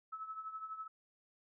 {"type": "tone with tremolo", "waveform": "sine", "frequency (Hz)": 1300, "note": "E6", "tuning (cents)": -24, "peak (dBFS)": -39, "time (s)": [0.12, 0.88], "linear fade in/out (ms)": 10, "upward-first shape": "triangle", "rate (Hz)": 12, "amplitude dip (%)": 75, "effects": []}